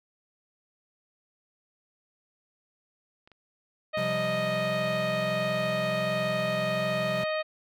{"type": "clicks", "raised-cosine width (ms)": 0.3, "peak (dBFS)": -38, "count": 2, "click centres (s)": [3.275, 3.317]}
{"type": "harmonic tone", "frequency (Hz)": 622.3, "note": "D#5", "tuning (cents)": 0, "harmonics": [1, 2, 3, 4, 5, 6, 7], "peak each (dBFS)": [-28, -36, -36, -38, -43, -44, -45], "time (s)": [3.93, 7.43], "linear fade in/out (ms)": 20}
{"type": "chord", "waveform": "square", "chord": "C suspended fourth", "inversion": "none", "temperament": "equal", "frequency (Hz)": [130.81, 174.61, 196], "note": ["C3", "F3", "G3"], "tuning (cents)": [0, 0, 0], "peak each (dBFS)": -37, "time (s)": [3.97, 7.24], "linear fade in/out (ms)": 5}
{"effects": []}